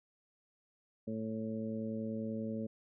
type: harmonic tone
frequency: 110.5 Hz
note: A2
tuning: 8 cents sharp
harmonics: 1 / 2 / 3 / 4 / 5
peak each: -46 / -37 / -48 / -45 / -45 dBFS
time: 1.07-2.67 s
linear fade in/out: 10 ms
effects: none